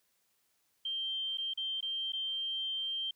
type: tone with dropouts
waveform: sine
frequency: 3149 Hz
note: G7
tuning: 7 cents sharp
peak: -33 dBFS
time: 0.85-3.11 s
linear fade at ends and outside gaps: 5 ms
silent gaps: 1.374-1.382 / 1.537-1.574 / 1.807-1.826 / 2.122-2.132 s
effects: white hiss -75 dBFS RMS until 3.15 s